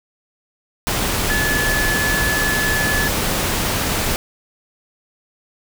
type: tone in noise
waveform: sine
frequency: 1721 Hz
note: A6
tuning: 39 cents flat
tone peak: -19 dBFS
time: 1.3-3.08 s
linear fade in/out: 0 ms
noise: pink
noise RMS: -20 dBFS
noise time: 0.87-4.16 s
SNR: -2 dB
effects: none